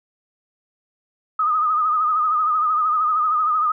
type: tone with vibrato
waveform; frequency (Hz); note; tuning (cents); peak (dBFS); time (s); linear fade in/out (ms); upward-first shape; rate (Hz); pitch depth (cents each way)
sine; 1244.5; D#6; 0; -16; 1.39-3.72; 5; sine; 13; 62
effects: none